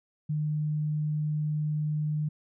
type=tone; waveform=sine; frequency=151.6 Hz; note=D#3; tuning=45 cents flat; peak=-26 dBFS; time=0.29-2.29 s; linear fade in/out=10 ms; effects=none